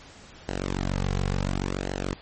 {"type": "tone with flanger", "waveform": "sawtooth", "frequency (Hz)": 47, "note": "F#1", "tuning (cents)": 28, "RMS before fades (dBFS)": -28, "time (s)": [0.48, 2.14], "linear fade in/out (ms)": 10, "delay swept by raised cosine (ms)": [0.84, 3.34], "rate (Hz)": 0.7, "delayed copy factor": -0.75, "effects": ["pink hiss -48 dBFS RMS until 2.21 s", "MP3 32 kbps"]}